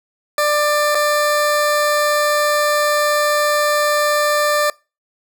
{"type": "tone with dropouts", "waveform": "20% pulse", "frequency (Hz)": 593, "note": "D5", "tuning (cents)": 17, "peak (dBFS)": -9, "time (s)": [0.38, 4.7], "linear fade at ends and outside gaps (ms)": 2, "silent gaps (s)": [0.948, 0.952], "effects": ["noise-tail reverb RT60 0.3 s tail -25 dB re dry"]}